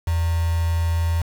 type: tone with quantisation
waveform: sine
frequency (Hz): 83.6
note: E2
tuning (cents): +25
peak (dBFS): -18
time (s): 0.07-1.22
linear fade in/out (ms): 5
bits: 5
effects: none